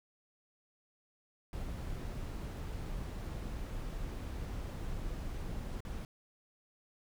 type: noise with dropouts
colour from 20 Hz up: brown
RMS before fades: -40 dBFS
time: 1.53-6.05 s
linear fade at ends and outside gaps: 1 ms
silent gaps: 5.805-5.85 s
effects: none